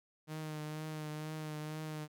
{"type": "tone with vibrato", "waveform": "sawtooth", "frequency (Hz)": 154.1, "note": "D#3", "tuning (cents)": -16, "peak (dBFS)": -36, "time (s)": [0.27, 2.08], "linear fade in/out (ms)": 50, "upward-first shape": "triangle", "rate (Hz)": 2.1, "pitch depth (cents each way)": 30, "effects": []}